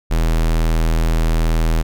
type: tone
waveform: square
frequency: 40.58 Hz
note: E1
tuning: 26 cents flat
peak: -14 dBFS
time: 0.1-1.83 s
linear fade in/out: 20 ms
effects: none